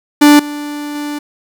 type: tone with level steps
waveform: 45% pulse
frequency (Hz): 293.7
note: D4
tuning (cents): 0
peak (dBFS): -3 / -21 / -19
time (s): 0.21-1.19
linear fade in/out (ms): 10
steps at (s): 0.39 / 0.95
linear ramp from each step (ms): 5
effects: 7-bit